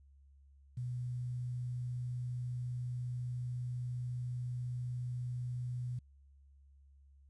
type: tone with quantisation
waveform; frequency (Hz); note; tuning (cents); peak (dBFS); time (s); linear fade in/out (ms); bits
sine; 123.47; B2; 0; -36; 0.77-5.99; 5; 11
effects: added 69 Hz sine -59 dBFS peak until 7.29 s + resampled to 22050 Hz